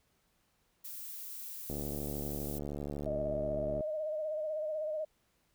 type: noise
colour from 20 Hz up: violet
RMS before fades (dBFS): -44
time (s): 0.84-2.59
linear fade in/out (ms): 10
type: click train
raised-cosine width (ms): 2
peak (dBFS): -26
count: 154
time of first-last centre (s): 1.7-3.807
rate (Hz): 72.6
type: tone with vibrato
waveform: sine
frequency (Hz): 618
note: D#5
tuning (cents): -12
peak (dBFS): -33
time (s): 3.06-5.05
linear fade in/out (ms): 10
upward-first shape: sine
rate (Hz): 16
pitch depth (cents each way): 46
effects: pink hiss -74 dBFS RMS until 5.54 s